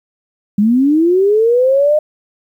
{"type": "linear sweep", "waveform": "sine", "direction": "up", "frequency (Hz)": [197.6, 616], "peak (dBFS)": -8, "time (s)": [0.58, 1.99], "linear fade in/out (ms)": 5, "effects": ["8-bit"]}